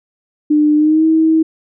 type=tone with pitch glide; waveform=sine; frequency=300.1 to 319.8 Hz; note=D4 to D#4; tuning=+38 to +48 cents; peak=-8 dBFS; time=0.5-1.43 s; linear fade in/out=10 ms; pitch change=+110 cents; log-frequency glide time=0.76-1.05 s; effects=none